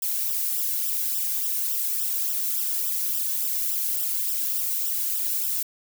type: noise with flanger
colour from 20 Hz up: violet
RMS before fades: -26 dBFS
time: 0.02-5.63 s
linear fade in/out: 5 ms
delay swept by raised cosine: 0.45 to 1.65 ms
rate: 3.5 Hz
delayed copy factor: -0.85
effects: none